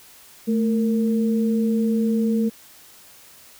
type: tone pair together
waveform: sine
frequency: 220.3 / 461.7 Hz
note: A3 / A#4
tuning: +2 / -17 cents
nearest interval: octave + minor second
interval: 1281 cents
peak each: -18 / -26 dBFS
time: 0.47-2.5 s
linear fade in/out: 20 ms
effects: white hiss -48 dBFS RMS until 3.59 s